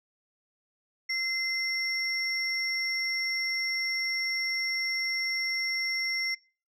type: tone pair together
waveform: sine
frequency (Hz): 2071 / 5484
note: C7 / F8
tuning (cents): -18 / -32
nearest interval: octave + perfect fourth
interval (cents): 1686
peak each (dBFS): -28 / -31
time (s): 1.09-6.35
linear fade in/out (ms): 10
effects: noise-tail reverb RT60 0.4 s tail -26 dB re dry + tanh soft clip ceiling -22 dBFS